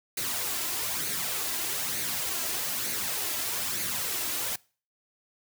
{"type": "noise with flanger", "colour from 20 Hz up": "white", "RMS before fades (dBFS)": -31, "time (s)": [0.17, 4.56], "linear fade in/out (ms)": 5, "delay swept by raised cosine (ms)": [0.46, 3.06], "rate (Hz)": 1.1, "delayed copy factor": 0.5, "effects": ["noise-tail reverb RT60 0.4 s tail -24 dB re dry", "high-pass 80 Hz 12 dB/octave"]}